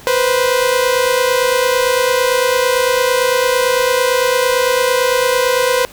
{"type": "tone pair together", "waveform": "sawtooth", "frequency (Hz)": [488.9, 517.8], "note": ["B4", "C5"], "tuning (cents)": [-18, -18], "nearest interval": "minor second", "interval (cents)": 100, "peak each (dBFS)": -11, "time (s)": [0.07, 5.85], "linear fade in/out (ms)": 0, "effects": ["pink hiss -39 dBFS RMS until 5.92 s"]}